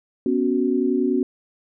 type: chord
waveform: sine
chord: B suspended second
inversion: none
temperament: equal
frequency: 246.9 / 277.2 / 370 Hz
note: B3 / C#4 / F#4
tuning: 0 / 0 / 0 cents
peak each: -22 dBFS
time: 0.26-1.23 s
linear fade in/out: 2 ms
effects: none